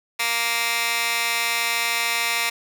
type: tone with high-pass filter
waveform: 15% pulse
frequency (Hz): 233.1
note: A#3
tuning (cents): 0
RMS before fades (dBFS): -23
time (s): 0.19-2.5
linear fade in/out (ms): 10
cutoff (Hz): 1800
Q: 1.2
effects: none